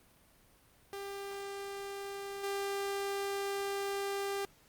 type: tone with level steps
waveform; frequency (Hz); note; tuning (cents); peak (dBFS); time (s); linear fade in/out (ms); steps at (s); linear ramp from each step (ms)
sawtooth; 397.3; G4; +23; -36 / -30; 0.93-4.45; 0; 2.43; 10
effects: pink hiss -64 dBFS RMS until 4.68 s + Opus 32 kbps